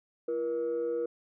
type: tone pair together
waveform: sine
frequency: 340 / 476.8 Hz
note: F4 / A#4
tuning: -46 / +39 cents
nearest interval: tritone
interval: 585 cents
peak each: -34 / -28 dBFS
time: 0.28-1.06 s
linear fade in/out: 5 ms
effects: tanh soft clip ceiling -25 dBFS